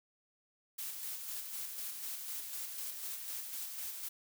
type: noise with tremolo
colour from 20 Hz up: blue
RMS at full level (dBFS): -41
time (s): 0.78-4.09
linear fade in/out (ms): 10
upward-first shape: square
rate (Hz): 4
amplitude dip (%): 35
effects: none